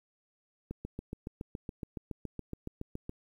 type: click train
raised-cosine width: 3 ms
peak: -25 dBFS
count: 18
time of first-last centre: 0.71-3.094 s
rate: 7.13 Hz
effects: 10-bit